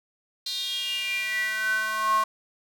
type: tone with high-pass filter sweep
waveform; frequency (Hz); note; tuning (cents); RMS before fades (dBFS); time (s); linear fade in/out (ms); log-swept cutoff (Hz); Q
square; 217; A3; -24; -27; 0.46-2.24; 5; 4100 to 1000; 8.2
effects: none